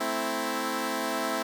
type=chord; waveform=10% pulse; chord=A minor; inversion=none; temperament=equal; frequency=220 / 261.6 / 329.6 Hz; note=A3 / C4 / E4; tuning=0 / 0 / 0 cents; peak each=-26 / -23 / -24 dBFS; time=0-1.43 s; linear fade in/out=10 ms; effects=none